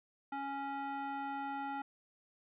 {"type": "tone with band-pass filter", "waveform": "square", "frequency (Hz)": 277.2, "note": "C#4", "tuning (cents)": 0, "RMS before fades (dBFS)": -40, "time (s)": [0.32, 1.82], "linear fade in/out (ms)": 5, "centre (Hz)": 1000, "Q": 1.9, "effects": ["resampled to 8000 Hz"]}